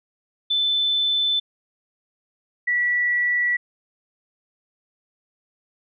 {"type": "tone pair in turn", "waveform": "sine", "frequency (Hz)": [3520, 1949.5], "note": ["A7", "B6"], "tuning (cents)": [0, -23], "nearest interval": "minor seventh", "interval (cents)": 1023, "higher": "first", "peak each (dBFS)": [-18, -18], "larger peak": "neither", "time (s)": [[0.5, 1.4], [2.67, 3.57]], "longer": "neither", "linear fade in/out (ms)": 10, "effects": []}